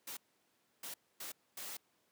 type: noise bursts at uneven times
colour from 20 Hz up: white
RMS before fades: -45 dBFS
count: 4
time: 0.07-0.17 / 0.83-0.94 / 1.2-1.32 / 1.57-1.77 s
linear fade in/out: 5 ms
effects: pink hiss -75 dBFS RMS until 2.11 s + high-pass 200 Hz 12 dB/octave